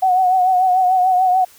sine tone with vibrato, 740 Hz, F#5, in tune, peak -11 dBFS, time 0.02-1.45 s, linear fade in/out 10 ms, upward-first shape triangle, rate 6.8 Hz, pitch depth 56 cents each way, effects white hiss -47 dBFS RMS until 1.58 s

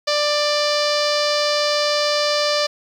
sawtooth tone with low-pass filter, 591 Hz, D5, 11 cents sharp, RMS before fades -19 dBFS, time 0.07-2.67 s, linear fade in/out 10 ms, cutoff 4900 Hz, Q 4.6, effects 8-bit

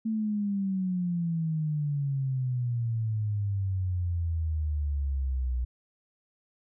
sine exponential sweep, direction down, 223.7 to 60.6 Hz, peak -26 dBFS, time 0.05-5.65 s, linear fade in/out 10 ms, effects none

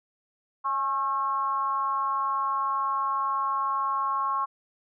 sine tone with frequency modulation, 1087 Hz, C#6, 34 cents flat, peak -24 dBFS, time 0.64-4.46 s, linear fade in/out 20 ms, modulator 252 Hz, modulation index 0.58, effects none

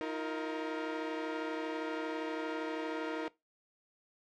sawtooth chord, Eb suspended second, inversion none, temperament equal with one note detuned, 316.6 / 349.2 / 466.2 Hz, Eb4 / F4 / Bb4, +30 / 0 / 0 cents, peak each -34 / -40 / -35 dBFS, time 0.01-3.28 s, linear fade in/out 0 ms, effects noise-tail reverb RT60 0.2 s tail -20 dB re dry + low-pass 3000 Hz 12 dB/octave

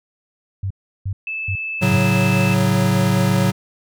sine tone bursts, 96.8 Hz, G2, 21 cents flat, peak -20 dBFS, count 4, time 0.63-1.98 s, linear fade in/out 5 ms, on 75 ms, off 350 ms
sine tone, 2623 Hz, E7, 9 cents flat, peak -23 dBFS, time 1.27-2.54 s, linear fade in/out 2 ms
square chord, F# minor, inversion first, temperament equal, 110 / 138.59 / 185 Hz, A2 / C#3 / F#3, 0 / 0 / 0 cents, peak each -20 / -21 / -18 dBFS, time 1.81-3.52 s, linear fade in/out 20 ms
effects none

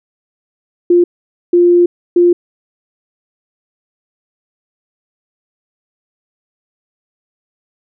sine tone bursts at uneven times, 350 Hz, F4, 4 cents sharp, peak -5 dBFS, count 3, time 0.9-1.04 / 1.53-1.86 / 2.16-2.33 s, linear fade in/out 5 ms, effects none

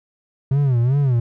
triangle tone with vibrato, 130 Hz, C3, 11 cents flat, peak -12 dBFS, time 0.51-1.2 s, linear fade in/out 5 ms, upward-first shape sine, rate 2.6 Hz, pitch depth 180 cents each way, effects none

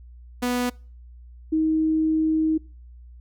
sawtooth / sine tone pair in turn, 246.3 / 315.7 Hz, B3 / D#4, -5 / +25 cents, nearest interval major third, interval 430 cents, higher second, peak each -18 dBFS, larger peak neither, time 0.42-0.7 / 1.52-2.58 s, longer second, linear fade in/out 10 ms, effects noise-tail reverb RT60 0.4 s tail -25 dB re dry + added 60 Hz sine -42 dBFS peak until 3.2 s

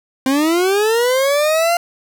40% pulse linear sweep, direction up, 257.9 to 700 Hz, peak -12 dBFS, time 0.26-1.77 s, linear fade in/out 2 ms, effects none

